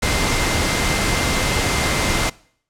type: tone in noise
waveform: sine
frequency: 2086 Hz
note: C7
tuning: 6 cents flat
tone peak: -27 dBFS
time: 0.02-2.3 s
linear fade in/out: 10 ms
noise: pink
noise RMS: -19 dBFS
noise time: 0.02-2.3 s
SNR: -11 dB
effects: noise-tail reverb RT60 0.6 s tail -23 dB re dry + low-pass 9000 Hz 12 dB/octave